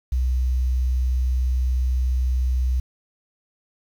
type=tone with quantisation; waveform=sine; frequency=63.1 Hz; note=B1; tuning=38 cents sharp; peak=-18 dBFS; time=0.12-2.8 s; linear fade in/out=5 ms; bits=8; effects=none